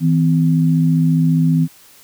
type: tone pair together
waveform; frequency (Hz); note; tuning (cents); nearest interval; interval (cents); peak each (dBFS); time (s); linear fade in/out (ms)
sine; 161.52 / 256.4; E3 / C4; -35 / -35; minor sixth; 800; -12 / -17; 0-1.68; 50
effects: white hiss -46 dBFS RMS until 2.03 s